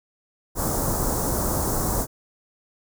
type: band-stop noise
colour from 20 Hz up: pink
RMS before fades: -24 dBFS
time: 0.55-2.07 s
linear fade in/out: 50 ms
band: 1200 to 6300 Hz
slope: 24 dB/octave
effects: none